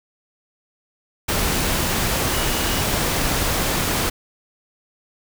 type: tone in noise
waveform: sine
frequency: 2900 Hz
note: F#7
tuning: 35 cents flat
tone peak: -32 dBFS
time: 2.33-2.82 s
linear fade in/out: 10 ms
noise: pink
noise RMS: -21 dBFS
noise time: 1.28-4.1 s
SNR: -14 dB
effects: none